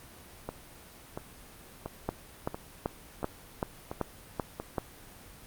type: two click trains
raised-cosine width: 1 ms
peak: -21 / -15 dBFS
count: 7 / 8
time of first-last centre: 0.49-4.6 / 2.09-4.782 s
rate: 1.46 / 2.6 Hz
effects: pink hiss -51 dBFS RMS until 5.46 s + Opus 32 kbps